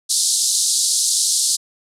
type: band-pass noise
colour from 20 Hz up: white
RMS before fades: -18 dBFS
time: 0.09-1.57 s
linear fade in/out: 20 ms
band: 3900 to 10000 Hz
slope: 48 dB/octave
effects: none